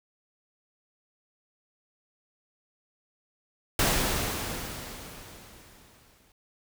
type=noise with exponential decay; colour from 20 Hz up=pink; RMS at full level=-23 dBFS; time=3.79-6.32 s; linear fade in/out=2 ms; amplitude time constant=550 ms; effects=none